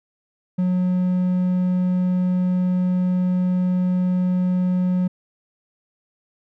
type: tone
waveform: triangle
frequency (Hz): 181.8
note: F#3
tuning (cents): -30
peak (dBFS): -15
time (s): 0.58-5.08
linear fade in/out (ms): 10
effects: none